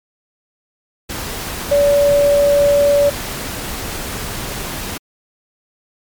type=tone in noise; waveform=sine; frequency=573 Hz; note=D5; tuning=43 cents flat; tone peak=-9 dBFS; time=1.71-3.1 s; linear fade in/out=10 ms; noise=pink; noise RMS=-25 dBFS; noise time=1.09-4.98 s; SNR=+13 dB; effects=MP3 96 kbps